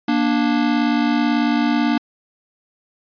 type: tone pair together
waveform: square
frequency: 235.5 / 293.7 Hz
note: A#3 / D4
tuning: +18 / 0 cents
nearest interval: major third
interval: 382 cents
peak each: -19 dBFS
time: 0.08-1.98 s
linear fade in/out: 5 ms
effects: resampled to 11025 Hz